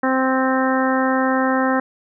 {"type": "harmonic tone", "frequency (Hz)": 261.6, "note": "C4", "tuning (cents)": 0, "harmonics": [1, 2, 3, 4, 5, 6, 7], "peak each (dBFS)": [-19, -22, -24, -25, -26, -27, -27], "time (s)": [0.03, 1.8], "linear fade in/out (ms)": 5, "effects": []}